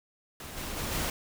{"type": "noise with level steps", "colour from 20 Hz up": "pink", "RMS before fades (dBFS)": [-42, -37, -34, -31], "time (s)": [0.4, 1.1], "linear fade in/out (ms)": 2, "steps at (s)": [0.56, 0.76, 0.91], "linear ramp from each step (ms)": 20, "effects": []}